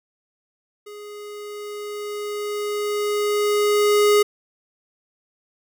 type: tone with level ramp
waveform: square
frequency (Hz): 415.3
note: G#4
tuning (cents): 0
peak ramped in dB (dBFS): -37 to -13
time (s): 0.86-4.23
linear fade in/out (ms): 10
effects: none

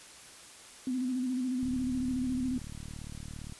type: tone with vibrato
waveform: sine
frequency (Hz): 254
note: B3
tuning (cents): +49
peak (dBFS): -29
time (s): 0.87-2.58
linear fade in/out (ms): 2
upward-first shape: square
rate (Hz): 14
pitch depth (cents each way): 40
type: click train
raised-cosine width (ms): 5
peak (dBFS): -31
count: 72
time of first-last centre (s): 1.63-3.523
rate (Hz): 37.5
effects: white hiss -51 dBFS RMS until 3.59 s + resampled to 24000 Hz

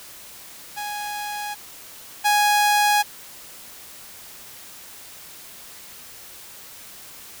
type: tone pair in turn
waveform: sawtooth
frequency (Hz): 830 / 830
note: G#5 / G#5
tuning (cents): -1 / -1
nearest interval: unison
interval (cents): 0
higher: neither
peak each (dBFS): -24 / -12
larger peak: second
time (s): 0.76-1.55 / 2.24-3.03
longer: neither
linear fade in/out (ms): 20
effects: white hiss -42 dBFS RMS until 7.4 s

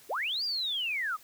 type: linear two-way sweep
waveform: sine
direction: up then down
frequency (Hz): 311.1 to 4900 to 1167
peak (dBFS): -29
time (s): 0.09-1.17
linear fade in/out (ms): 20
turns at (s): 0.44
effects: white hiss -56 dBFS RMS until 1.23 s

